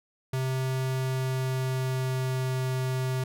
square tone with pitch glide, 130.81 to 129.68 Hz, C3 to C3, 0 to -15 cents, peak -27 dBFS, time 0.33-3.24 s, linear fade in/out 5 ms, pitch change -15 cents, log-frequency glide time 0.88-2.63 s, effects none

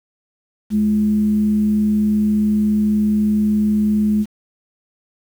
sine tone with frequency modulation, 211.4 Hz, G#3, 31 cents sharp, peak -13 dBFS, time 0.7-4.26 s, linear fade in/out 50 ms, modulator 132 Hz, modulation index 0.22, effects 7-bit

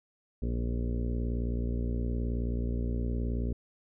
harmonic tone with a mistuned harmonic, 59 Hz, A#1, 22 cents sharp, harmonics 1 / 2 / 3 / 4 / 5 / 6 / 7 / 8 / 9 / 10, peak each -30 / -36 / -44 / -37 / -44 / -47 / -43 / -50 / -51 / -56 dBFS, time 0.42-3.53 s, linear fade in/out 5 ms, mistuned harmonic 9, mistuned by -26 cents, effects none

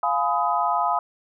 sine chord, F half-diminished seventh, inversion none, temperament just, 698.5 / 838.1 / 1005.8 / 1257.2 Hz, F5 / Ab5 / Cb6 / Eb6, 0 / +16 / +31 / +18 cents, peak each -25 dBFS, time 0.03-0.99 s, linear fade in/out 2 ms, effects none

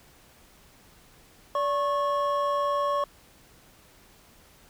triangle tone pair together, 577 / 1095.9 Hz, D5 / C#6, -31 / -20 cents, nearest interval major seventh, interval 1111 cents, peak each -25 / -24 dBFS, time 1.55-3.04 s, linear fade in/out 2 ms, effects pink hiss -56 dBFS RMS until 4.69 s

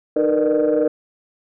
sine tone cluster, 306.2 / 459.9 / 482.6 / 600 Hz, D#4 / A#4 / B4 / D5, -28 / -23 / -40 / +37 cents, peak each -19 dBFS, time 0.16-0.88 s, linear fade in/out 5 ms, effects tanh soft clip ceiling -9 dBFS

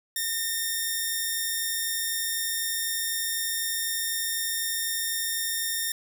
5% pulse tone, 1824 Hz, A#6, 38 cents flat, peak -16 dBFS, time 0.16-5.92 s, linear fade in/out 2 ms, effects none

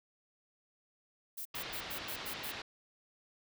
violet noise bursts, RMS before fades -42 dBFS, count 7, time 1.37-2.516 s, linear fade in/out 10 ms, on 84 ms, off 93 ms
white low-pass noise, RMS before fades -44 dBFS, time 1.54-2.62 s, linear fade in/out 5 ms, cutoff 4200 Hz, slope 24 dB/octave
effects none

